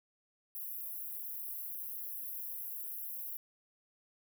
white high-pass noise, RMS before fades -42 dBFS, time 0.55-3.37 s, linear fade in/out 0 ms, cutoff 11000 Hz, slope 96 dB/octave, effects none

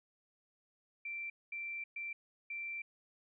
sine tone bursts at uneven times, 2349 Hz, D7, in tune, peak -39 dBFS, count 4, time 1.05-1.3 / 1.52-1.84 / 1.96-2.13 / 2.5-2.82 s, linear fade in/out 5 ms, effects none

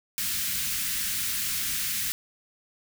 white band-stop noise, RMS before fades -29 dBFS, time 0.18-2.12 s, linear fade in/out 0 ms, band 230 to 1500 Hz, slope 24 dB/octave, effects none

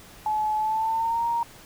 sine tone with pitch glide, 857 to 934.6 Hz, A5 to A#5, -46 to +4 cents, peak -22 dBFS, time 0.26-1.43 s, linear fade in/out 2 ms, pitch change +150 cents, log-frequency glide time 0.57-1.25 s, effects pink hiss -48 dBFS RMS until 1.65 s

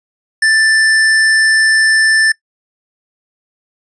square tone, 1767 Hz, A6, 7 cents sharp, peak -9 dBFS, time 0.42-2.32 s, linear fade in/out 5 ms, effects noise-tail reverb RT60 0.1 s tail -21 dB re dry + resampled to 22050 Hz

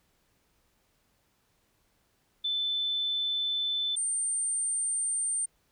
sine tone pair in turn, 3520 / 8870 Hz, A7 / C#9, 0 / 0 cents, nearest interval octave + major third, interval 1600 cents, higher second, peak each -27 dBFS, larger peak neither, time 2.44-3.96 / 3.96-5.46 s, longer first, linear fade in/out 10 ms, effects pink hiss -71 dBFS RMS until 5.71 s

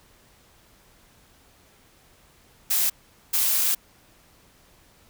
blue noise bursts at uneven times, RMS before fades -22 dBFS, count 2, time 2.7-2.9 / 3.33-3.75 s, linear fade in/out 10 ms, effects pink hiss -57 dBFS RMS until 5.09 s

